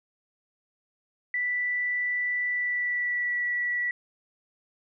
sine tone with pitch glide, 1973 to 1948.1 Hz, B6 to B6, -2 to -24 cents, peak -25 dBFS, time 1.34-3.91 s, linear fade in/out 2 ms, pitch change -22 cents, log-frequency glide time 2.48-3.41 s, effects none

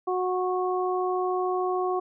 harmonic tone, 366.7 Hz, F#4, 15 cents flat, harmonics 1 / 2 / 3, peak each -26 / -29 / -31 dBFS, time 0.07-2 s, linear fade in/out 10 ms, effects none

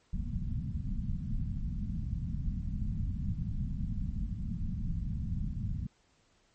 pink low-pass noise, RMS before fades -34 dBFS, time 0.13-5.87 s, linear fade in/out 5 ms, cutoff 220 Hz, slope 48 dB/octave, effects pink hiss -69 dBFS RMS until 6.54 s + MP3 32 kbps

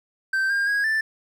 triangle tone with pitch steps, 1557 / 1607 / 1647 / 1766 Hz, G6 / G6 / G#6 / A6, -12 / +43 / -15 / +6 cents, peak -18 dBFS, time 0.33-1.01 s, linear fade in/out 5 ms, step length 170 ms, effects none

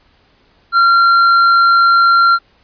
sine tone with tanh clipping, 1376 Hz, F6, 26 cents flat, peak -8 dBFS, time 0.72-2.39 s, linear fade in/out 50 ms, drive 8 dB, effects pink hiss -53 dBFS RMS until 2.63 s + resampled to 11025 Hz

